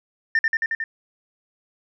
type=tone with echo; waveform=sine; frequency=1802 Hz; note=A6; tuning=41 cents sharp; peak=-13 dBFS; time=0.35-0.39 s; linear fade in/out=2 ms; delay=90 ms; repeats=5; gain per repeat=-2 dB; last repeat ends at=0.84 s; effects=tanh soft clip ceiling -14 dBFS